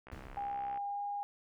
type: click train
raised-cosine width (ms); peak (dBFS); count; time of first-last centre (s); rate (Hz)
0.5; -35; 47; 0.07-0.774; 65.3
type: noise with exponential decay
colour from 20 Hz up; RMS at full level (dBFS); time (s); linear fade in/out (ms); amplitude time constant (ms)
brown; -44; 0.12-1.04; 0; 200
type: tone with pitch glide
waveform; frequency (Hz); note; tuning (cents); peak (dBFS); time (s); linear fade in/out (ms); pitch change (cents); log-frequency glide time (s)
sine; 807 to 813.1; G#5 to G#5; -50 to -37; -35; 0.37-1.23; 0; +13; 0.87-1.02
effects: none